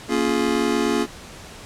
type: chord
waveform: square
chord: Bb minor seventh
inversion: none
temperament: just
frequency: 233.1 / 279.7 / 349.6 / 419.5 Hz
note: Bb3 / Db4 / F4 / Ab4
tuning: 0 / +16 / +2 / +17 cents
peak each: -25 dBFS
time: 0.08-1.07 s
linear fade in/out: 50 ms
effects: pink hiss -40 dBFS RMS until 1.65 s + low-pass 9000 Hz 12 dB/octave